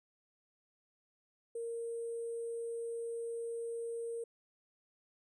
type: tone with sample-and-hold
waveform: sine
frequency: 464.4 Hz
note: A#4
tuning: 7 cents flat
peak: -37 dBFS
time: 1.55-4.24 s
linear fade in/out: 5 ms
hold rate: 8820 Hz
effects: resampled to 22050 Hz